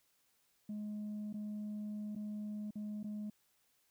sine tone with dropouts, 210 Hz, G#3, 19 cents sharp, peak -37 dBFS, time 0.69-3.3 s, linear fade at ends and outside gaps 5 ms, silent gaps 1.328-1.34 / 2.152-2.16 / 2.708-2.755 / 3.031-3.042 s, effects tanh soft clip ceiling -38 dBFS + white hiss -75 dBFS RMS until 3.9 s

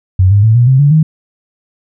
sine tone with pitch steps, 93.2 / 101.64 / 110.83 / 120.87 / 131.8 / 143.73 / 156.74 Hz, F#2 / G#2 / A2 / B2 / C3 / D3 / D#3, +13 / -37 / +13 / -37 / +13 / -37 / +13 cents, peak -4 dBFS, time 0.19-1.03 s, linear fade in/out 5 ms, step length 120 ms, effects none

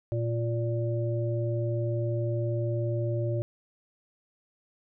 harmonic tone, 116.54 Hz, A#2, in tune, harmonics 1 / 3 / 5, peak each -27 / -34 / -34 dBFS, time 0.12-3.42 s, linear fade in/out 0 ms, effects none

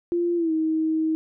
sine tone with pitch glide, 345.9 to 317.2 Hz, F4 to D#4, -17 to +33 cents, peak -20 dBFS, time 0.12-1.15 s, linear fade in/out 0 ms, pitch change -150 cents, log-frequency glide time 0.36-0.52 s, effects none

